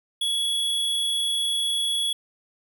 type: tone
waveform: square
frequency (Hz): 3368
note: G#7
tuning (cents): +24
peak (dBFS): -23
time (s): 0.21-2.13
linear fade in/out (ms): 5
effects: none